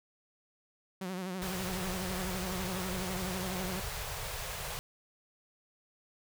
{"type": "tone with vibrato", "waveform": "sawtooth", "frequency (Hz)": 184.9, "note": "F#3", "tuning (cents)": -1, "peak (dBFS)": -32, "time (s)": [1.01, 3.8], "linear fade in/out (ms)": 5, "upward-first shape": "sine", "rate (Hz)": 12, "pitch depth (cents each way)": 68}
{"type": "band-stop noise", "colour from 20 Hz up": "pink", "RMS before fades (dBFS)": -39, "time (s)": [1.42, 4.79], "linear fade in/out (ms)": 0, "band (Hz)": [160, 420], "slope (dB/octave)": 48}
{"effects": []}